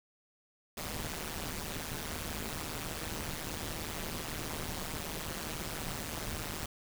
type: noise with amplitude modulation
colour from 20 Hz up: pink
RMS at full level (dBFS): -35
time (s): 0.77-6.66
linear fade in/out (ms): 5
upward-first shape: sine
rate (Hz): 156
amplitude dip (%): 95
effects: none